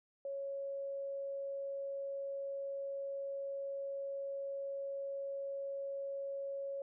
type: tone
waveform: sine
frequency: 553 Hz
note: C#5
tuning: 4 cents flat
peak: -38 dBFS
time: 0.25-6.82 s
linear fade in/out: 2 ms
effects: none